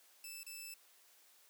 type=tone with dropouts; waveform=10% pulse; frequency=2637 Hz; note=E7; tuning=in tune; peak=-38 dBFS; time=0.24-0.74 s; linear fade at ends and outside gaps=2 ms; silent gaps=0.432-0.465 s; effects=white hiss -66 dBFS RMS until 1.49 s + high-pass 400 Hz 12 dB/octave